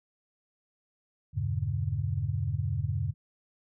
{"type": "chord", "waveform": "sine", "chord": "E diminished seventh", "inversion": "none", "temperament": "just", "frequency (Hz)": [82.41, 98.89, 118.67, 142.4], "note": ["E2", "G2", "Bb2", "Db3"], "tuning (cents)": [0, 16, 31, 47], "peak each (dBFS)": [-35, -31, -34, -33], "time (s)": [1.33, 3.14], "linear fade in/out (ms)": 50, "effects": []}